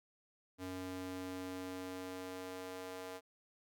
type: tone with high-pass filter sweep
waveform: square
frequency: 92.5 Hz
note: F#2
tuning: in tune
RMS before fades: -45 dBFS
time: 0.58-3.21 s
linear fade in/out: 50 ms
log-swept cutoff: 200 to 490 Hz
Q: 1.5
effects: none